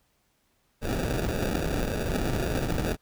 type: noise with sample-and-hold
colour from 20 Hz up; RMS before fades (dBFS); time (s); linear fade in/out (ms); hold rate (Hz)
pink; -28; 0.81-2.97; 50; 1050
effects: pink hiss -70 dBFS RMS until 3.01 s